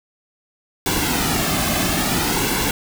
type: noise with flanger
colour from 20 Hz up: pink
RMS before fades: -20 dBFS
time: 0.86-2.71 s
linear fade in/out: 2 ms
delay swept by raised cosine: 1.6 to 2.15 ms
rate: 0.59 Hz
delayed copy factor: -0.6
effects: none